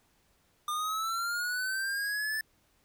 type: linear sweep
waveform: square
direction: up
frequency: 1201 to 1760 Hz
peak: -31 dBFS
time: 0.68-2.41 s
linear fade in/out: 2 ms
effects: pink hiss -69 dBFS RMS until 2.84 s